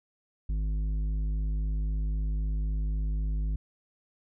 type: tone with tanh clipping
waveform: sine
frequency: 51.91 Hz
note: G#1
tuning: in tune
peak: -28 dBFS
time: 0.49-3.56 s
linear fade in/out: 5 ms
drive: 9 dB
effects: none